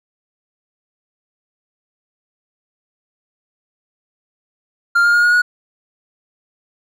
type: tone with pitch steps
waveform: triangle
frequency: 1396.9 / 1411.5 / 1426.3 / 1441.2 / 1456.2 Hz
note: F6 / F6 / F6 / F#6 / F#6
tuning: 0 / +18 / +36 / -46 / -28 cents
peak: -8 dBFS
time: 4.95-5.42 s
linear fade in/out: 10 ms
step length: 94 ms
effects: none